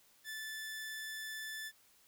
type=tone; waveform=sawtooth; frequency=1751 Hz; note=A6; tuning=9 cents flat; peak=-38 dBFS; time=0.24-1.72 s; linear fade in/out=50 ms; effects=white hiss -67 dBFS RMS until 2.07 s